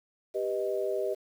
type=chord; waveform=sine; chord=G augmented; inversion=none; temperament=equal with one note detuned; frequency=393.1 / 493.9 / 622.3 Hz; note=G4 / B4 / D#5; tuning=+5 / 0 / 0 cents; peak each=-31 / -34 / -32 dBFS; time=0.34-1.15 s; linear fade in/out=20 ms; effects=9-bit